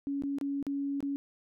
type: tone with dropouts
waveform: sine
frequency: 280 Hz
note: C#4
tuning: 18 cents sharp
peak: -30 dBFS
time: 0.07-1.16 s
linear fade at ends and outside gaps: 0 ms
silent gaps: 0.222-0.236 / 0.385-0.412 / 0.627-0.667 / 1.005-1.027 s
effects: none